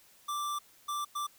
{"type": "tone bursts at uneven times", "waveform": "square", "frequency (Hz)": 1174.7, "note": "D6", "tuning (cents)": 0, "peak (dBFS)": -33, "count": 3, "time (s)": [[0.28, 0.59], [0.88, 1.05], [1.15, 1.27]], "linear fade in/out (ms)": 10, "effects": ["white hiss -61 dBFS RMS until 1.38 s"]}